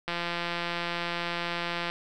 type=click train; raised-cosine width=0.3 ms; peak=-15 dBFS; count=314; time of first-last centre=0.08-1.9 s; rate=172 Hz; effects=none